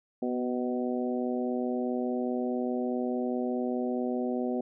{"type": "harmonic tone with a mistuned harmonic", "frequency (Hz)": 124.8, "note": "B2", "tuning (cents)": 19, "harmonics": [2, 3, 4, 5, 6], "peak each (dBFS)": [-30, -34, -36, -38, -40], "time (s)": [0.22, 4.61], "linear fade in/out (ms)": 5, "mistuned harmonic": 2, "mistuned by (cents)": -20, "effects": []}